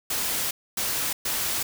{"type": "noise bursts at uneven times", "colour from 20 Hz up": "white", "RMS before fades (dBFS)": -27, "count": 3, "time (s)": [[0.1, 0.51], [0.77, 1.13], [1.25, 1.63]], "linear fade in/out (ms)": 5, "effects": []}